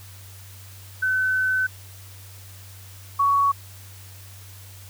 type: tone pair in turn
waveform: sine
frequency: 1518 / 1119.9 Hz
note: F#6 / C#6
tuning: +44 / +17 cents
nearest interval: perfect fourth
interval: 527 cents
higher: first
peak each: -19 / -16 dBFS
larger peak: second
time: 1.02-1.67 / 3.19-3.52 s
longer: first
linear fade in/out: 10 ms
effects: added 96 Hz sine -42 dBFS peak until 4.89 s + white hiss -47 dBFS RMS until 4.89 s